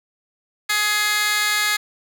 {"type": "tone with high-pass filter", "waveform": "15% pulse", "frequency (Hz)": 419.2, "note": "G#4", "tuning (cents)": 16, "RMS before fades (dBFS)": -20, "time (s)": [0.69, 1.77], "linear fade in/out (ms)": 10, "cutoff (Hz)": 2200, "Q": 1.7, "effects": []}